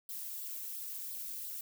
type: noise with flanger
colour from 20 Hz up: violet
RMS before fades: -42 dBFS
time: 0.09-1.61 s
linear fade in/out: 2 ms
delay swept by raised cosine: 0.22 to 1.92 ms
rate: 2.9 Hz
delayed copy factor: +0.5
effects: none